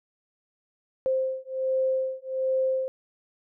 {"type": "beating tone pair", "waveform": "sine", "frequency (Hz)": [523.3, 524.6], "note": ["C5", "C5"], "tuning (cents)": [0, 4], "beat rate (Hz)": 1.3, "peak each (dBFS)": -27, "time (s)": [1.06, 2.88], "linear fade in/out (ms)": 0, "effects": []}